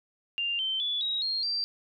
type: tone with pitch steps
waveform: sine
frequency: 2794 / 3100 / 3440 / 3817 / 4235 / 4699 Hz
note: F7 / G7 / A7 / A#7 / C8 / D8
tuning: 0 / -20 / -40 / +40 / +20 / 0 cents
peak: -27 dBFS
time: 0.38-1.64 s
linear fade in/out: 0 ms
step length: 210 ms
effects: none